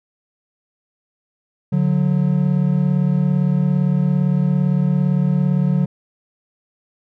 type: tone pair together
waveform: triangle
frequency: 144.85 / 182.5 Hz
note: D3 / F#3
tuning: -24 / -24 cents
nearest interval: major third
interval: 400 cents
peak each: -15 dBFS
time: 1.72-5.86 s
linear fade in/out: 10 ms
effects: none